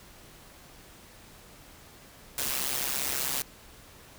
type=noise with amplitude modulation; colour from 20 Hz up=white; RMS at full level=-27 dBFS; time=2.38-3.42 s; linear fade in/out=2 ms; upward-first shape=sine; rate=135 Hz; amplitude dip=85%; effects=pink hiss -52 dBFS RMS until 4.18 s